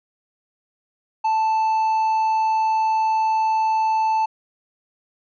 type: tone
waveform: triangle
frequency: 880 Hz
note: A5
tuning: in tune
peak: -15 dBFS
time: 1.24-4.26 s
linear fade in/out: 10 ms
effects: resampled to 16000 Hz